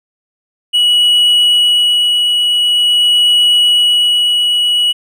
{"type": "tone with tremolo", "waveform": "triangle", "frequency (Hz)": 2927, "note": "F#7", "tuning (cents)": -19, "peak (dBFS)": -5, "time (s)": [0.73, 4.93], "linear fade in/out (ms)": 20, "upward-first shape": "sine", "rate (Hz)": 0.46, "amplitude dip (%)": 30, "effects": []}